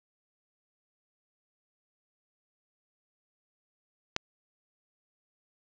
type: click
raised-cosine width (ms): 0.2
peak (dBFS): -10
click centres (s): 4.164
effects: resampled to 16000 Hz + 8-bit